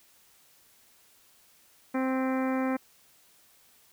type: harmonic tone with a mistuned harmonic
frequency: 261.6 Hz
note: C4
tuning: in tune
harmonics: 1 / 2 / 3 / 4 / 5 / 6 / 7 / 8 / 9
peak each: -27 / -33 / -37 / -39 / -41 / -43 / -44 / -45 / -46 dBFS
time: 1.94-2.77 s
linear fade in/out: 10 ms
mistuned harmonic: 8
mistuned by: -32 cents
effects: white hiss -61 dBFS RMS until 3.92 s